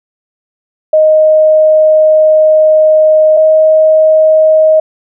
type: tone pair in turn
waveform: sine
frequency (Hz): 622.3 / 627.7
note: D#5 / D#5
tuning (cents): 0 / +15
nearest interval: unison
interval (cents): 15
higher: second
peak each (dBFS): -3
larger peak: neither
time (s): 0.93-3.37 / 3.37-4.8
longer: first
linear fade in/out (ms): 5
effects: none